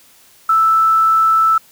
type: tone with quantisation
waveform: sine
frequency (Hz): 1318.5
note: E6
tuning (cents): 0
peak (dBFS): -9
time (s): 0.49-1.58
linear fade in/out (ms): 5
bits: 6
effects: white hiss -48 dBFS RMS until 1.71 s